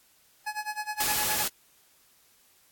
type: tone with tremolo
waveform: 25% pulse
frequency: 847 Hz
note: G#5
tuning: 34 cents sharp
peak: -25 dBFS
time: 0.46-1.43 s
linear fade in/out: 10 ms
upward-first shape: sine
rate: 9.6 Hz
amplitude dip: 90%
type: noise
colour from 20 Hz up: white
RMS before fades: -28 dBFS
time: 1-1.48 s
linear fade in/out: 5 ms
effects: white hiss -62 dBFS RMS until 2.71 s + AAC 64 kbps